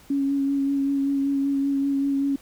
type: tone with vibrato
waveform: sine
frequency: 277.2 Hz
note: C#4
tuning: in tune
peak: -20 dBFS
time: 0.1-2.36 s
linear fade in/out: 5 ms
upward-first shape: sine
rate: 5.2 Hz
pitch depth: 18 cents each way
effects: pink hiss -52 dBFS RMS until 2.41 s